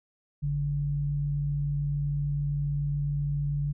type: tone pair together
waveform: sine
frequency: 50.84 / 143.8 Hz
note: G#1 / D3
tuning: -36 / -36 cents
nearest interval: octave + tritone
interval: 1800 cents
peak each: -35 / -26 dBFS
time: 0.42-3.73 s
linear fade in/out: 20 ms
effects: none